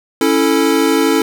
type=chord; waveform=square; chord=A major; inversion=first; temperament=equal; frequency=277.2 / 329.6 / 440 Hz; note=C#4 / E4 / A4; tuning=0 / 0 / 0 cents; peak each=-16 dBFS; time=0.21-1.22 s; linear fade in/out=2 ms; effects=none